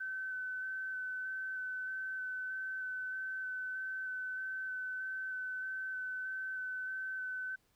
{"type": "tone with vibrato", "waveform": "sine", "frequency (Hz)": 1523, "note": "F#6", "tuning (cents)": 50, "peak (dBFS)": -37, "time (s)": [0, 7.56], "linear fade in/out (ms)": 10, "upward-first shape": "square", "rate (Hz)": 1.6, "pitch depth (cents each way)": 10, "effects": ["pink hiss -74 dBFS RMS until 7.75 s"]}